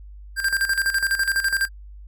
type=tone with tremolo; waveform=square; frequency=1587 Hz; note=G6; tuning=21 cents sharp; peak=-18 dBFS; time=0.36-1.69 s; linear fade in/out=50 ms; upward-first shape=square; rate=12 Hz; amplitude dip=70%; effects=added 50 Hz sine -38 dBFS peak until 2.07 s